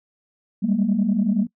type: tone cluster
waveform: sine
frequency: 193.4 / 203.7 / 233.3 Hz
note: G3 / G#3 / A#3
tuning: -23 / -33 / +2 cents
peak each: -21 dBFS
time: 0.62-1.47 s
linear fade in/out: 20 ms
effects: noise-tail reverb RT60 0.1 s tail -23 dB re dry + tanh soft clip ceiling -10 dBFS